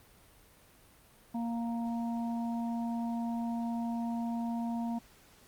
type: harmonic tone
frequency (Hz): 233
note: A#3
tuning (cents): -1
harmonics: 1 / 3 / 4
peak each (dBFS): -32 / -42 / -44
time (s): 1.34-4.99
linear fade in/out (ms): 10
effects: pink hiss -60 dBFS RMS until 5.47 s + Opus 32 kbps